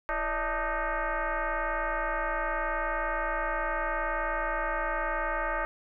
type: tone with frequency modulation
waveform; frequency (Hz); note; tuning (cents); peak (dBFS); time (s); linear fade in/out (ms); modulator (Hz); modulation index
sine; 335.6; E4; +31; -27; 0.09-5.65; 0; 306; 5.1
effects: none